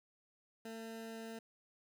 20% pulse tone, 225.3 Hz, A3, 41 cents sharp, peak -40 dBFS, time 0.65-1.39 s, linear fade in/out 5 ms, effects none

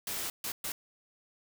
white noise bursts at uneven times, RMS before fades -36 dBFS, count 3, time 0.07-0.3 / 0.44-0.52 / 0.64-0.72 s, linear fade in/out 2 ms, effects none

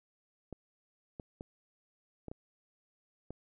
clicks, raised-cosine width 2 ms, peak -29 dBFS, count 6, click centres 0.527 / 1.198 / 1.409 / 2.283 / 2.315 / 3.306 s, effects none

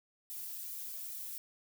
violet noise with flanger, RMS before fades -43 dBFS, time 0.3-1.38 s, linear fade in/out 0 ms, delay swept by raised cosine 1.8 to 2.8 ms, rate 2.4 Hz, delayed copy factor -0.95, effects none

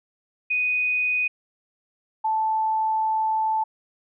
sine tone pair in turn, 2489 / 876.9 Hz, D#7 / A5, 0 / -6 cents, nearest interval octave + tritone, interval 1806 cents, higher first, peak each -20 dBFS, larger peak neither, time 0.5-1.28 / 2.24-3.64 s, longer second, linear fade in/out 10 ms, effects none

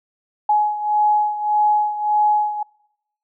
sine beating tone pair, 841 / 842.7 Hz, G#5 / G#5, +22 / +25 cents, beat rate 1.7 Hz, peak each -16 / -21 dBFS, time 0.49-2.63 s, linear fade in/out 5 ms, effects noise-tail reverb RT60 0.9 s tail -26 dB re dry

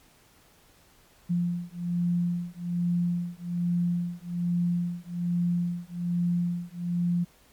sine beating tone pair, 173.7 / 174.9 Hz, F3 / F3, -9 / +3 cents, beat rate 1.2 Hz, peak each -28 dBFS, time 1.29-7.25 s, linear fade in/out 20 ms, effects pink hiss -59 dBFS RMS until 7.52 s + MP3 96 kbps

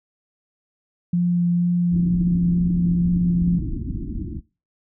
sine tone with vibrato, 174.61 Hz, F3, in tune, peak -16 dBFS, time 1.13-3.59 s, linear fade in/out 5 ms, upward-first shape sine, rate 2.1 Hz, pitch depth 9 cents each way
pink low-pass noise, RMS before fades -28 dBFS, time 1.9-4.41 s, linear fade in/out 50 ms, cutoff 340 Hz, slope 96 dB/octave
effects noise-tail reverb RT60 0.3 s tail -20 dB re dry

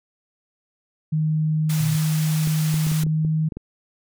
sine tone with pitch glide, 155.56 to 157.1 Hz, D#3 to D#3, 0 to +17 cents, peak -18 dBFS, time 1.12-3.49 s, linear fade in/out 10 ms, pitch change +17 cents, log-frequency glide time 2.99-3.28 s
white band-pass noise, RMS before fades -33 dBFS, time 1.69-3.04 s, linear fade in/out 10 ms, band 570 to 14000 Hz, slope 12 dB/octave
sine tone, 121.9 Hz, B2, 22 cents flat, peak -26 dBFS, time 1.8-1.96 s, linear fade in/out 5 ms
clicks, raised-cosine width 3 ms, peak -20 dBFS, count 9, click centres 2.473 / 2.742 / 2.868 / 2.917 / 3.036 / 3.066 / 3.249 / 3.522 / 3.57 s
effects none

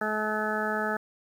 harmonic tone, 214.5 Hz, A3, 44 cents flat, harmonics 1 / 2 / 3 / 4 / 6 / 7 / 8, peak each -34 / -34 / -34 / -34 / -34 / -34 / -34 dBFS, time 0.01-0.97 s, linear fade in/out 5 ms, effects 9-bit

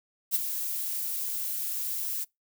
violet noise with ADSR envelope, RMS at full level -23 dBFS, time 0.31-2.25 s, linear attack 41 ms, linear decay 20 ms, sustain -9 dB, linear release 21 ms, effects noise-tail reverb RT60 0.2 s tail -26 dB re dry

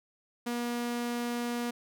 sawtooth tone, 239.5 Hz, A#3, 47 cents sharp, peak -27 dBFS, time 0.46-1.71 s, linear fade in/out 10 ms, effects none

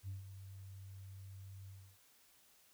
sine tone with ADSR envelope, 96.6 Hz, G2, 25 cents flat, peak -39 dBFS, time 0.03-1.98 s, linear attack 53 ms, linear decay 140 ms, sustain -10 dB, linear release 300 ms, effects tanh soft clip ceiling -38 dBFS + white hiss -68 dBFS RMS until 2.73 s

